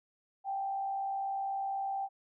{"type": "tone with frequency modulation", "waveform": "sine", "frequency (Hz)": 784, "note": "G5", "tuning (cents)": 0, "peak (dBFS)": -32, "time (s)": [0.44, 2.09], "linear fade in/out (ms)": 50, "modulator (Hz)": 59.9, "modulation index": 0.39, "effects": []}